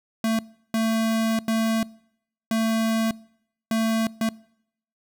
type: tone bursts at uneven times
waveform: square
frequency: 223.7 Hz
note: A3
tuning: 29 cents sharp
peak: -21 dBFS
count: 6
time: 0.24-0.39 / 0.74-1.39 / 1.48-1.83 / 2.51-3.11 / 3.71-4.07 / 4.21-4.29 s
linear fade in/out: 2 ms
effects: noise-tail reverb RT60 0.7 s tail -23 dB re dry